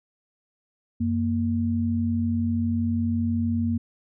sine tone pair together, 92.5 / 233.1 Hz, F#2 / A#3, 0 / 0 cents, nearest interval octave + major third, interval 1600 cents, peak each -26 / -23 dBFS, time 1-3.78 s, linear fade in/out 10 ms, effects none

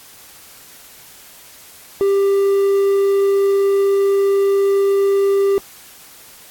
triangle tone, 395.5 Hz, G4, 15 cents sharp, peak -10 dBFS, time 2.01-5.58 s, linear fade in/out 0 ms, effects white hiss -42 dBFS RMS until 6.5 s + AAC 64 kbps

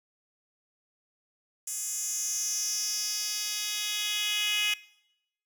10% pulse tone with high-pass filter sweep, 418.9 Hz, G#4, 15 cents sharp, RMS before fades -31 dBFS, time 1.67-4.74 s, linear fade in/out 5 ms, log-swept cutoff 8000 to 2800 Hz, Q 3.7, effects noise-tail reverb RT60 0.8 s tail -21 dB re dry

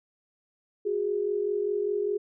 sine tone pair together, 367.4 / 412.4 Hz, F#4 / G#4, -12 / -12 cents, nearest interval major second, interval 200 cents, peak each -31 / -26 dBFS, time 0.85-2.18 s, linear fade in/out 10 ms, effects none

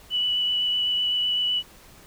sine tone with vibrato, 2960 Hz, F#7, in tune, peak -21 dBFS, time 0.1-1.63 s, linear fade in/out 50 ms, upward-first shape triangle, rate 7.9 Hz, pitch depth 14 cents each way, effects pink hiss -50 dBFS RMS until 2.06 s

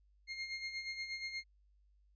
30% pulse tone with tremolo, 2130 Hz, C7, 30 cents sharp, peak -35 dBFS, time 0.27-1.44 s, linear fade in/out 50 ms, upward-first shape sine, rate 8.4 Hz, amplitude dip 60%, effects added 50 Hz sine -66 dBFS peak until 2.15 s + resampled to 16000 Hz

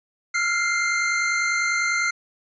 square tone cluster, 1360 / 1410 / 2095 Hz, F6 / F6 / C7, -46 / +16 / +2 cents, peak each -31 / -26 / -23 dBFS, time 0.34-2.11 s, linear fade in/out 10 ms, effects resampled to 16000 Hz

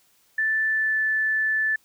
sine tone with pitch glide, 1760 to 1749.9 Hz, A6 to A6, 0 to -10 cents, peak -20 dBFS, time 0.38-1.76 s, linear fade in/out 5 ms, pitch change -10 cents, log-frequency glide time 0.66-0.99 s, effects white hiss -62 dBFS RMS until 1.84 s

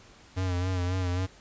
square tone with vibrato, 91 Hz, F#2, 28 cents flat, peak -27 dBFS, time 0.36-1.27 s, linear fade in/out 20 ms, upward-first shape sine, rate 3.7 Hz, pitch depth 51 cents each way, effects pink hiss -54 dBFS RMS until 1.4 s + resampled to 16000 Hz

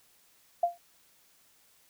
sine tone with exponential decay, 694 Hz, F5, 11 cents flat, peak -19 dBFS, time 0.63-0.78 s, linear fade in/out 5 ms, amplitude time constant 31 ms, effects white hiss -64 dBFS RMS until 1.89 s

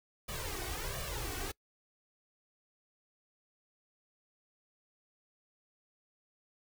pink noise with flanger, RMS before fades -39 dBFS, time 0.28-1.52 s, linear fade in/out 10 ms, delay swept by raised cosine 1.7 to 2.7 ms, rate 1.4 Hz, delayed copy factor +0.95, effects noise-tail reverb RT60 0.1 s tail -24 dB re dry

